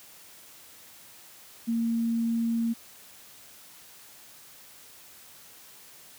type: tone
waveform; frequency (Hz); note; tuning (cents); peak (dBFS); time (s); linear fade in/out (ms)
sine; 230.2; A#3; -22; -24; 1.67-2.74; 20
effects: white hiss -51 dBFS RMS until 6.18 s + high-pass 60 Hz 12 dB/octave